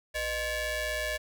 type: ring-modulated tone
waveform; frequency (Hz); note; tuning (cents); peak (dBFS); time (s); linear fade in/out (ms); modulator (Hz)
sawtooth; 556; C#5; +5; -23; 0.14-1.18; 20; 1170
effects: none